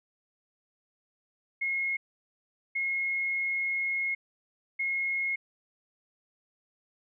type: tone bursts at uneven times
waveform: sine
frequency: 2160 Hz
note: C#7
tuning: 45 cents flat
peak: -27 dBFS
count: 3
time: 1.61-1.97 / 2.75-4.15 / 4.79-5.36 s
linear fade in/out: 10 ms
effects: none